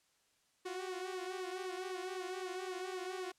sawtooth tone with flanger, 370 Hz, F#4, in tune, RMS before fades -42 dBFS, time 0.65-3.32 s, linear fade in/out 10 ms, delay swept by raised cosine 1.4 to 6.5 ms, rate 3.9 Hz, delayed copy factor -0.65, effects white hiss -74 dBFS RMS until 3.38 s + low-pass 9000 Hz 12 dB/octave

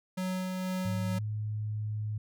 square tone with tremolo, 185.3 Hz, F#3, 3 cents sharp, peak -31 dBFS, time 0.17-1.19 s, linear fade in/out 10 ms, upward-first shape sine, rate 2.1 Hz, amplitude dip 25%
sine tone, 106.7 Hz, G#2, 47 cents sharp, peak -31 dBFS, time 0.85-2.18 s, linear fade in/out 5 ms
effects none

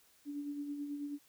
sine tone with tremolo, 288.6 Hz, D4, 30 cents flat, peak -36 dBFS, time 0.25-1.19 s, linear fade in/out 50 ms, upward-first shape sine, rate 9.2 Hz, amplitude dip 45%, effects white hiss -67 dBFS RMS until 1.28 s

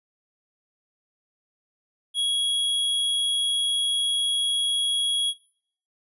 square tone, 3322 Hz, G#7, in tune, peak -22 dBFS, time 2.14-5.34 s, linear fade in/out 50 ms, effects noise-tail reverb RT60 0.6 s tail -21 dB re dry + resampled to 24000 Hz

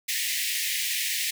pink high-pass noise, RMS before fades -28 dBFS, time 0.08-1.31 s, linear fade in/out 10 ms, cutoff 1800 Hz, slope 96 dB/octave, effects none

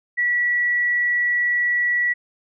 sine tone, 1942 Hz, B6, 30 cents flat, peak -17 dBFS, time 0.17-2.14 s, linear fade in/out 20 ms, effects none

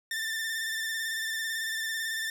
sawtooth tone with vibrato, 1788 Hz, A6, 27 cents sharp, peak -27 dBFS, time 0.11-2.3 s, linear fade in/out 2 ms, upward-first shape square, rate 18 Hz, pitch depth 24 cents each way, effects none

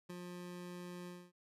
25% pulse tone with ADSR envelope, 177.5 Hz, F3, 28 cents sharp, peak -39 dBFS, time 0.09-1.32 s, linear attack 12 ms, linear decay 9 ms, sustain -3 dB, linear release 250 ms, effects resampled to 32000 Hz

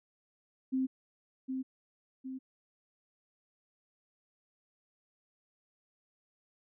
sine tone with echo, 261.6 Hz, C4, in tune, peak -28 dBFS, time 0.72-0.87 s, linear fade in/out 20 ms, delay 760 ms, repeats 2, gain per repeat -5 dB, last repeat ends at 2.39 s, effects none

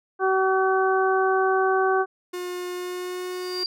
harmonic tone, 380 Hz, F#4, 46 cents sharp, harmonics 1 / 2 / 3 / 4, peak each -21 / -24 / -26 / -27 dBFS, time 0.19-2.06 s, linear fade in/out 50 ms
45% pulse tone with pitch glide, 358.9 to 363.9 Hz, F4 to F#4, +47 to -29 cents, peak -29 dBFS, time 2.33-3.64 s, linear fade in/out 10 ms, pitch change +24 cents, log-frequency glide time 2.75-3.28 s
sine tone with exponential growth, 4740 Hz, D8, 15 cents sharp, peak -22 dBFS, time 3.21-3.66 s, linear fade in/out 1 ms, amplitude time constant 96 ms
effects none

